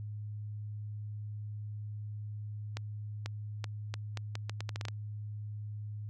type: accelerating click train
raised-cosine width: 0.2 ms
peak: -21 dBFS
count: 13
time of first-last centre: 2.77-4.884 s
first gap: 490 ms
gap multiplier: 0.78
effects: added 105 Hz sine -38 dBFS peak until 6.09 s